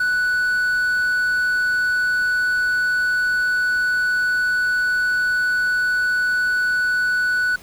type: tone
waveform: triangle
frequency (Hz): 1483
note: F#6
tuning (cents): +4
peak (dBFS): -15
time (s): 0-7.56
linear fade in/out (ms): 5
effects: pink hiss -44 dBFS RMS until 7.62 s